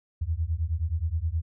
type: beating tone pair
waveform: sine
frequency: 77 / 86.5 Hz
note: D#2 / F2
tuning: -17 / -16 cents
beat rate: 9.5 Hz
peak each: -28 dBFS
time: 0.21-1.42 s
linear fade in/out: 10 ms
effects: none